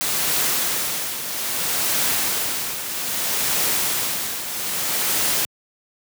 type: noise with tremolo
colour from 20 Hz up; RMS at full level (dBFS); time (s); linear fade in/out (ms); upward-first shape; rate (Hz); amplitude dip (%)
white; -20; 0.01-5.45; 0; triangle; 0.62; 65
effects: high-pass 100 Hz 12 dB/octave